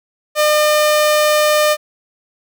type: tone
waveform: sawtooth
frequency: 604 Hz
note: D5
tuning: 48 cents sharp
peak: -7 dBFS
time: 0.35-1.77 s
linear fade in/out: 50 ms
effects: none